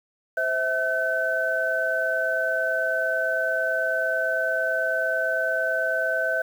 sine tone cluster, 521 / 650 / 1524 Hz, C5 / E5 / G6, -7 / -24 / -49 cents, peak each -30 / -26 / -24 dBFS, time 0.37-6.42 s, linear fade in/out 5 ms, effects 8-bit

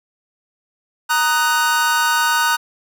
45% pulse chord, D# minor, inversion second, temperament just, 933.4 / 1244.5 / 1493.4 Hz, A#5 / D#6 / F#6, +2 / 0 / +16 cents, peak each -19 / -21 / -18 dBFS, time 1.09-2.57 s, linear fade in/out 20 ms, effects none

